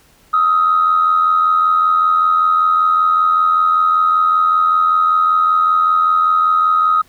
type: tone pair together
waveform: sine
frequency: 1257.8 / 1343 Hz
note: D#6 / E6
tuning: +18 / +32 cents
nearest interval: minor second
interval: 114 cents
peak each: -10 / -18 dBFS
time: 0.33-7.02 s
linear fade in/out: 10 ms
effects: tanh soft clip ceiling -4 dBFS + pink hiss -51 dBFS RMS until 7.08 s